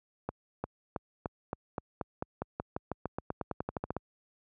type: accelerating click train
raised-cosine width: 1 ms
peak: -19 dBFS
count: 23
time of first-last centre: 0.29-3.966 s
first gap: 350 ms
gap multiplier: 0.92
effects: high-pass 60 Hz 12 dB/octave